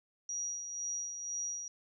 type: tone with tremolo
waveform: sine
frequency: 5760 Hz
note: F#8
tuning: 47 cents flat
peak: -34 dBFS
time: 0.29-1.68 s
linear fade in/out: 2 ms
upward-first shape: sine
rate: 2 Hz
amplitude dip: 50%
effects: none